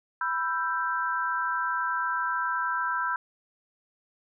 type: chord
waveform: sine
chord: E minor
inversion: second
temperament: equal with one note detuned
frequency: 987.8 / 1334.6 / 1568 Hz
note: B5 / E6 / G6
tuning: 0 / +21 / 0 cents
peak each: -30 dBFS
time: 0.21-3.16 s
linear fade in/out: 2 ms
effects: none